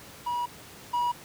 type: tone pair in turn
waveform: triangle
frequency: 966 / 966 Hz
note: B5 / B5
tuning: -39 / -39 cents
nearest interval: unison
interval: 0 cents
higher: neither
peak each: -25 / -22 dBFS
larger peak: second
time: 0.26-0.46 / 0.93-1.12 s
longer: first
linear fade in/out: 10 ms
effects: pink hiss -47 dBFS RMS until 1.24 s + high-pass 80 Hz 12 dB/octave